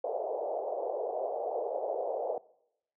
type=band-pass noise; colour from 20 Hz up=pink; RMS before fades=-34 dBFS; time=0.04-2.38 s; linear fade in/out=2 ms; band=450 to 740 Hz; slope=48 dB/octave; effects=noise-tail reverb RT60 0.8 s tail -22 dB re dry